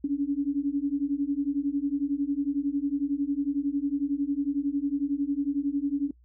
sine beating tone pair, 277.2 / 288.2 Hz, C#4 / D4, 0 / -33 cents, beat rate 11 Hz, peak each -28 / -27 dBFS, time 0.04-6.11 s, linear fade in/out 5 ms, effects noise-tail reverb RT60 0.1 s tail -23 dB re dry + added 60 Hz sine -55 dBFS peak until 6.24 s

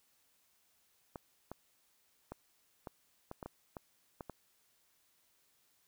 clicks, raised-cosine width 1 ms, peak -29 dBFS, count 10, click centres 1.158 / 1.516 / 2.32 / 2.872 / 3.314 / 3.428 / 3.46 / 3.768 / 4.208 / 4.297 s, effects white hiss -73 dBFS RMS until 5.87 s

